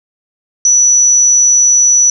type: tone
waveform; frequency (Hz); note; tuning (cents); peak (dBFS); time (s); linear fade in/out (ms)
sine; 5920; F#8; 0; -5; 0.65-2.1; 2
effects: none